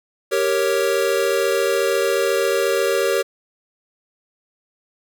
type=chord; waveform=square; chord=G diminished; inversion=none; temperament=equal; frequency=392 / 466.2 / 554.4 Hz; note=G4 / Bb4 / Db5; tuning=0 / 0 / 0 cents; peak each=-22 dBFS; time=0.31-3.23 s; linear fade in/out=20 ms; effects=none